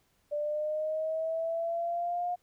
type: linear sweep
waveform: sine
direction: up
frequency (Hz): 587.3 to 714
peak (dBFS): -29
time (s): 0.31-2.36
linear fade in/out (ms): 20
effects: pink hiss -71 dBFS RMS until 2.42 s